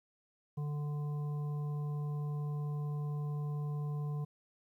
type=harmonic tone; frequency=147.4 Hz; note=D3; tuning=7 cents sharp; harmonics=1 / 3 / 5 / 7; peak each=-34 / -50 / -55 / -54 dBFS; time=0.57-4.25 s; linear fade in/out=10 ms; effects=12-bit